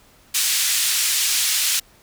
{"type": "band-pass noise", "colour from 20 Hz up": "white", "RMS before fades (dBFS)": -20, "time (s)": [0.34, 1.8], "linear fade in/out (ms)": 10, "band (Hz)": [2400, 9600], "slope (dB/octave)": 12, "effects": ["pink hiss -53 dBFS RMS until 2.02 s"]}